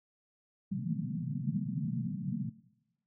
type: band-pass noise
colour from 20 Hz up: pink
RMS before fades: -35 dBFS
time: 0.71-2.5 s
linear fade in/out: 10 ms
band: 120 to 240 Hz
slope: 96 dB/octave
effects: noise-tail reverb RT60 0.9 s tail -18 dB re dry